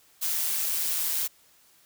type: noise with amplitude modulation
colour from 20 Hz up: blue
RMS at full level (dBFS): -26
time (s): 0.21-1.28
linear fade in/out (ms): 20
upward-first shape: sine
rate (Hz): 159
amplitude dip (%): 40
effects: white hiss -60 dBFS RMS until 1.85 s